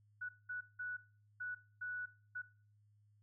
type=tone bursts at uneven times; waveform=sine; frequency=1476 Hz; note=F#6; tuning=5 cents flat; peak=-40 dBFS; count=6; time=0.21-0.29 / 0.49-0.61 / 0.79-0.97 / 1.4-1.55 / 1.81-2.06 / 2.35-2.42 s; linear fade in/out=10 ms; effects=noise-tail reverb RT60 0.4 s tail -17 dB re dry + added 104 Hz sine -67 dBFS peak until 3.22 s